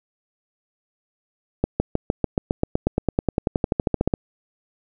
accelerating click train, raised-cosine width 2 ms, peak -5 dBFS, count 25, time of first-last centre 1.64-4.138 s, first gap 160 ms, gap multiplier 0.96, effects none

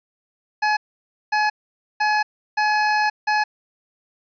25% pulse tone bursts at uneven times, 847 Hz, G#5, 34 cents sharp, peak -13 dBFS, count 5, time 0.62-0.77 / 1.32-1.5 / 2-2.23 / 2.57-3.1 / 3.27-3.44 s, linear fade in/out 10 ms, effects resampled to 11025 Hz + 9-bit

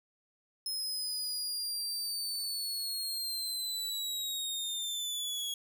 sawtooth linear sweep, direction down, 5160 to 3322 Hz, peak -31 dBFS, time 0.66-5.54 s, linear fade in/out 2 ms, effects none

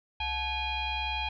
sine tone with frequency modulation, 1661.2 Hz, G#6, in tune, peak -29 dBFS, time 0.2-1.29 s, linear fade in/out 5 ms, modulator 798 Hz, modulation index 2.2, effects none

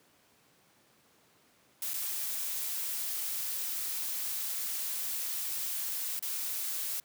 blue noise with dropouts, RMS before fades -35 dBFS, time 1.82-7 s, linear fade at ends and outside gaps 2 ms, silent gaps 1.936-1.94 / 6.193-6.225 s, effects pink hiss -65 dBFS RMS until 7.04 s + high-pass 150 Hz 12 dB/octave

